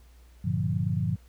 sine chord, G minor seventh, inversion none, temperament equal, 98 / 116.54 / 146.83 / 174.61 Hz, G2 / Bb2 / D3 / F3, 0 / 0 / 0 / 0 cents, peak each -30 dBFS, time 0.44-1.16 s, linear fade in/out 10 ms, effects added 60 Hz sine -51 dBFS peak until 1.28 s + pink hiss -63 dBFS RMS until 1.28 s

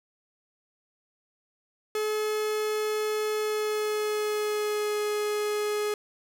45% pulse tone with pitch glide, 427.8 to 419.5 Hz, A4 to G#4, -49 to +17 cents, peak -26 dBFS, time 1.95-5.94 s, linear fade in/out 2 ms, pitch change -34 cents, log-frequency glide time 3.37-4.99 s, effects none

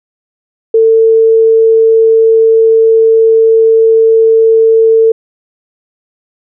sine tone, 448.4 Hz, A4, 33 cents sharp, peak -3 dBFS, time 0.74-5.12 s, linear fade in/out 5 ms, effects none

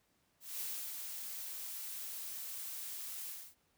blue noise with ADSR envelope, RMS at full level -40 dBFS, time 0.4-3.55 s, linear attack 200 ms, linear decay 310 ms, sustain -4 dB, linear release 260 ms, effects pink hiss -75 dBFS RMS until 3.77 s + high-pass 60 Hz 12 dB/octave

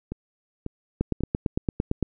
two click trains, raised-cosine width 3 ms, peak -18 / -10 dBFS, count 3 / 10, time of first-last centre 0.12-1.207 / 1.01-2.027 s, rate 1.84 / 8.85 Hz, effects none

